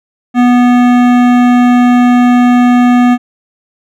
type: tone with hard clipping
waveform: sine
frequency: 245.3 Hz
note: B3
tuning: 12 cents flat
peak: -6 dBFS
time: 0.34-3.18 s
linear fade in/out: 50 ms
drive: 16 dB
effects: none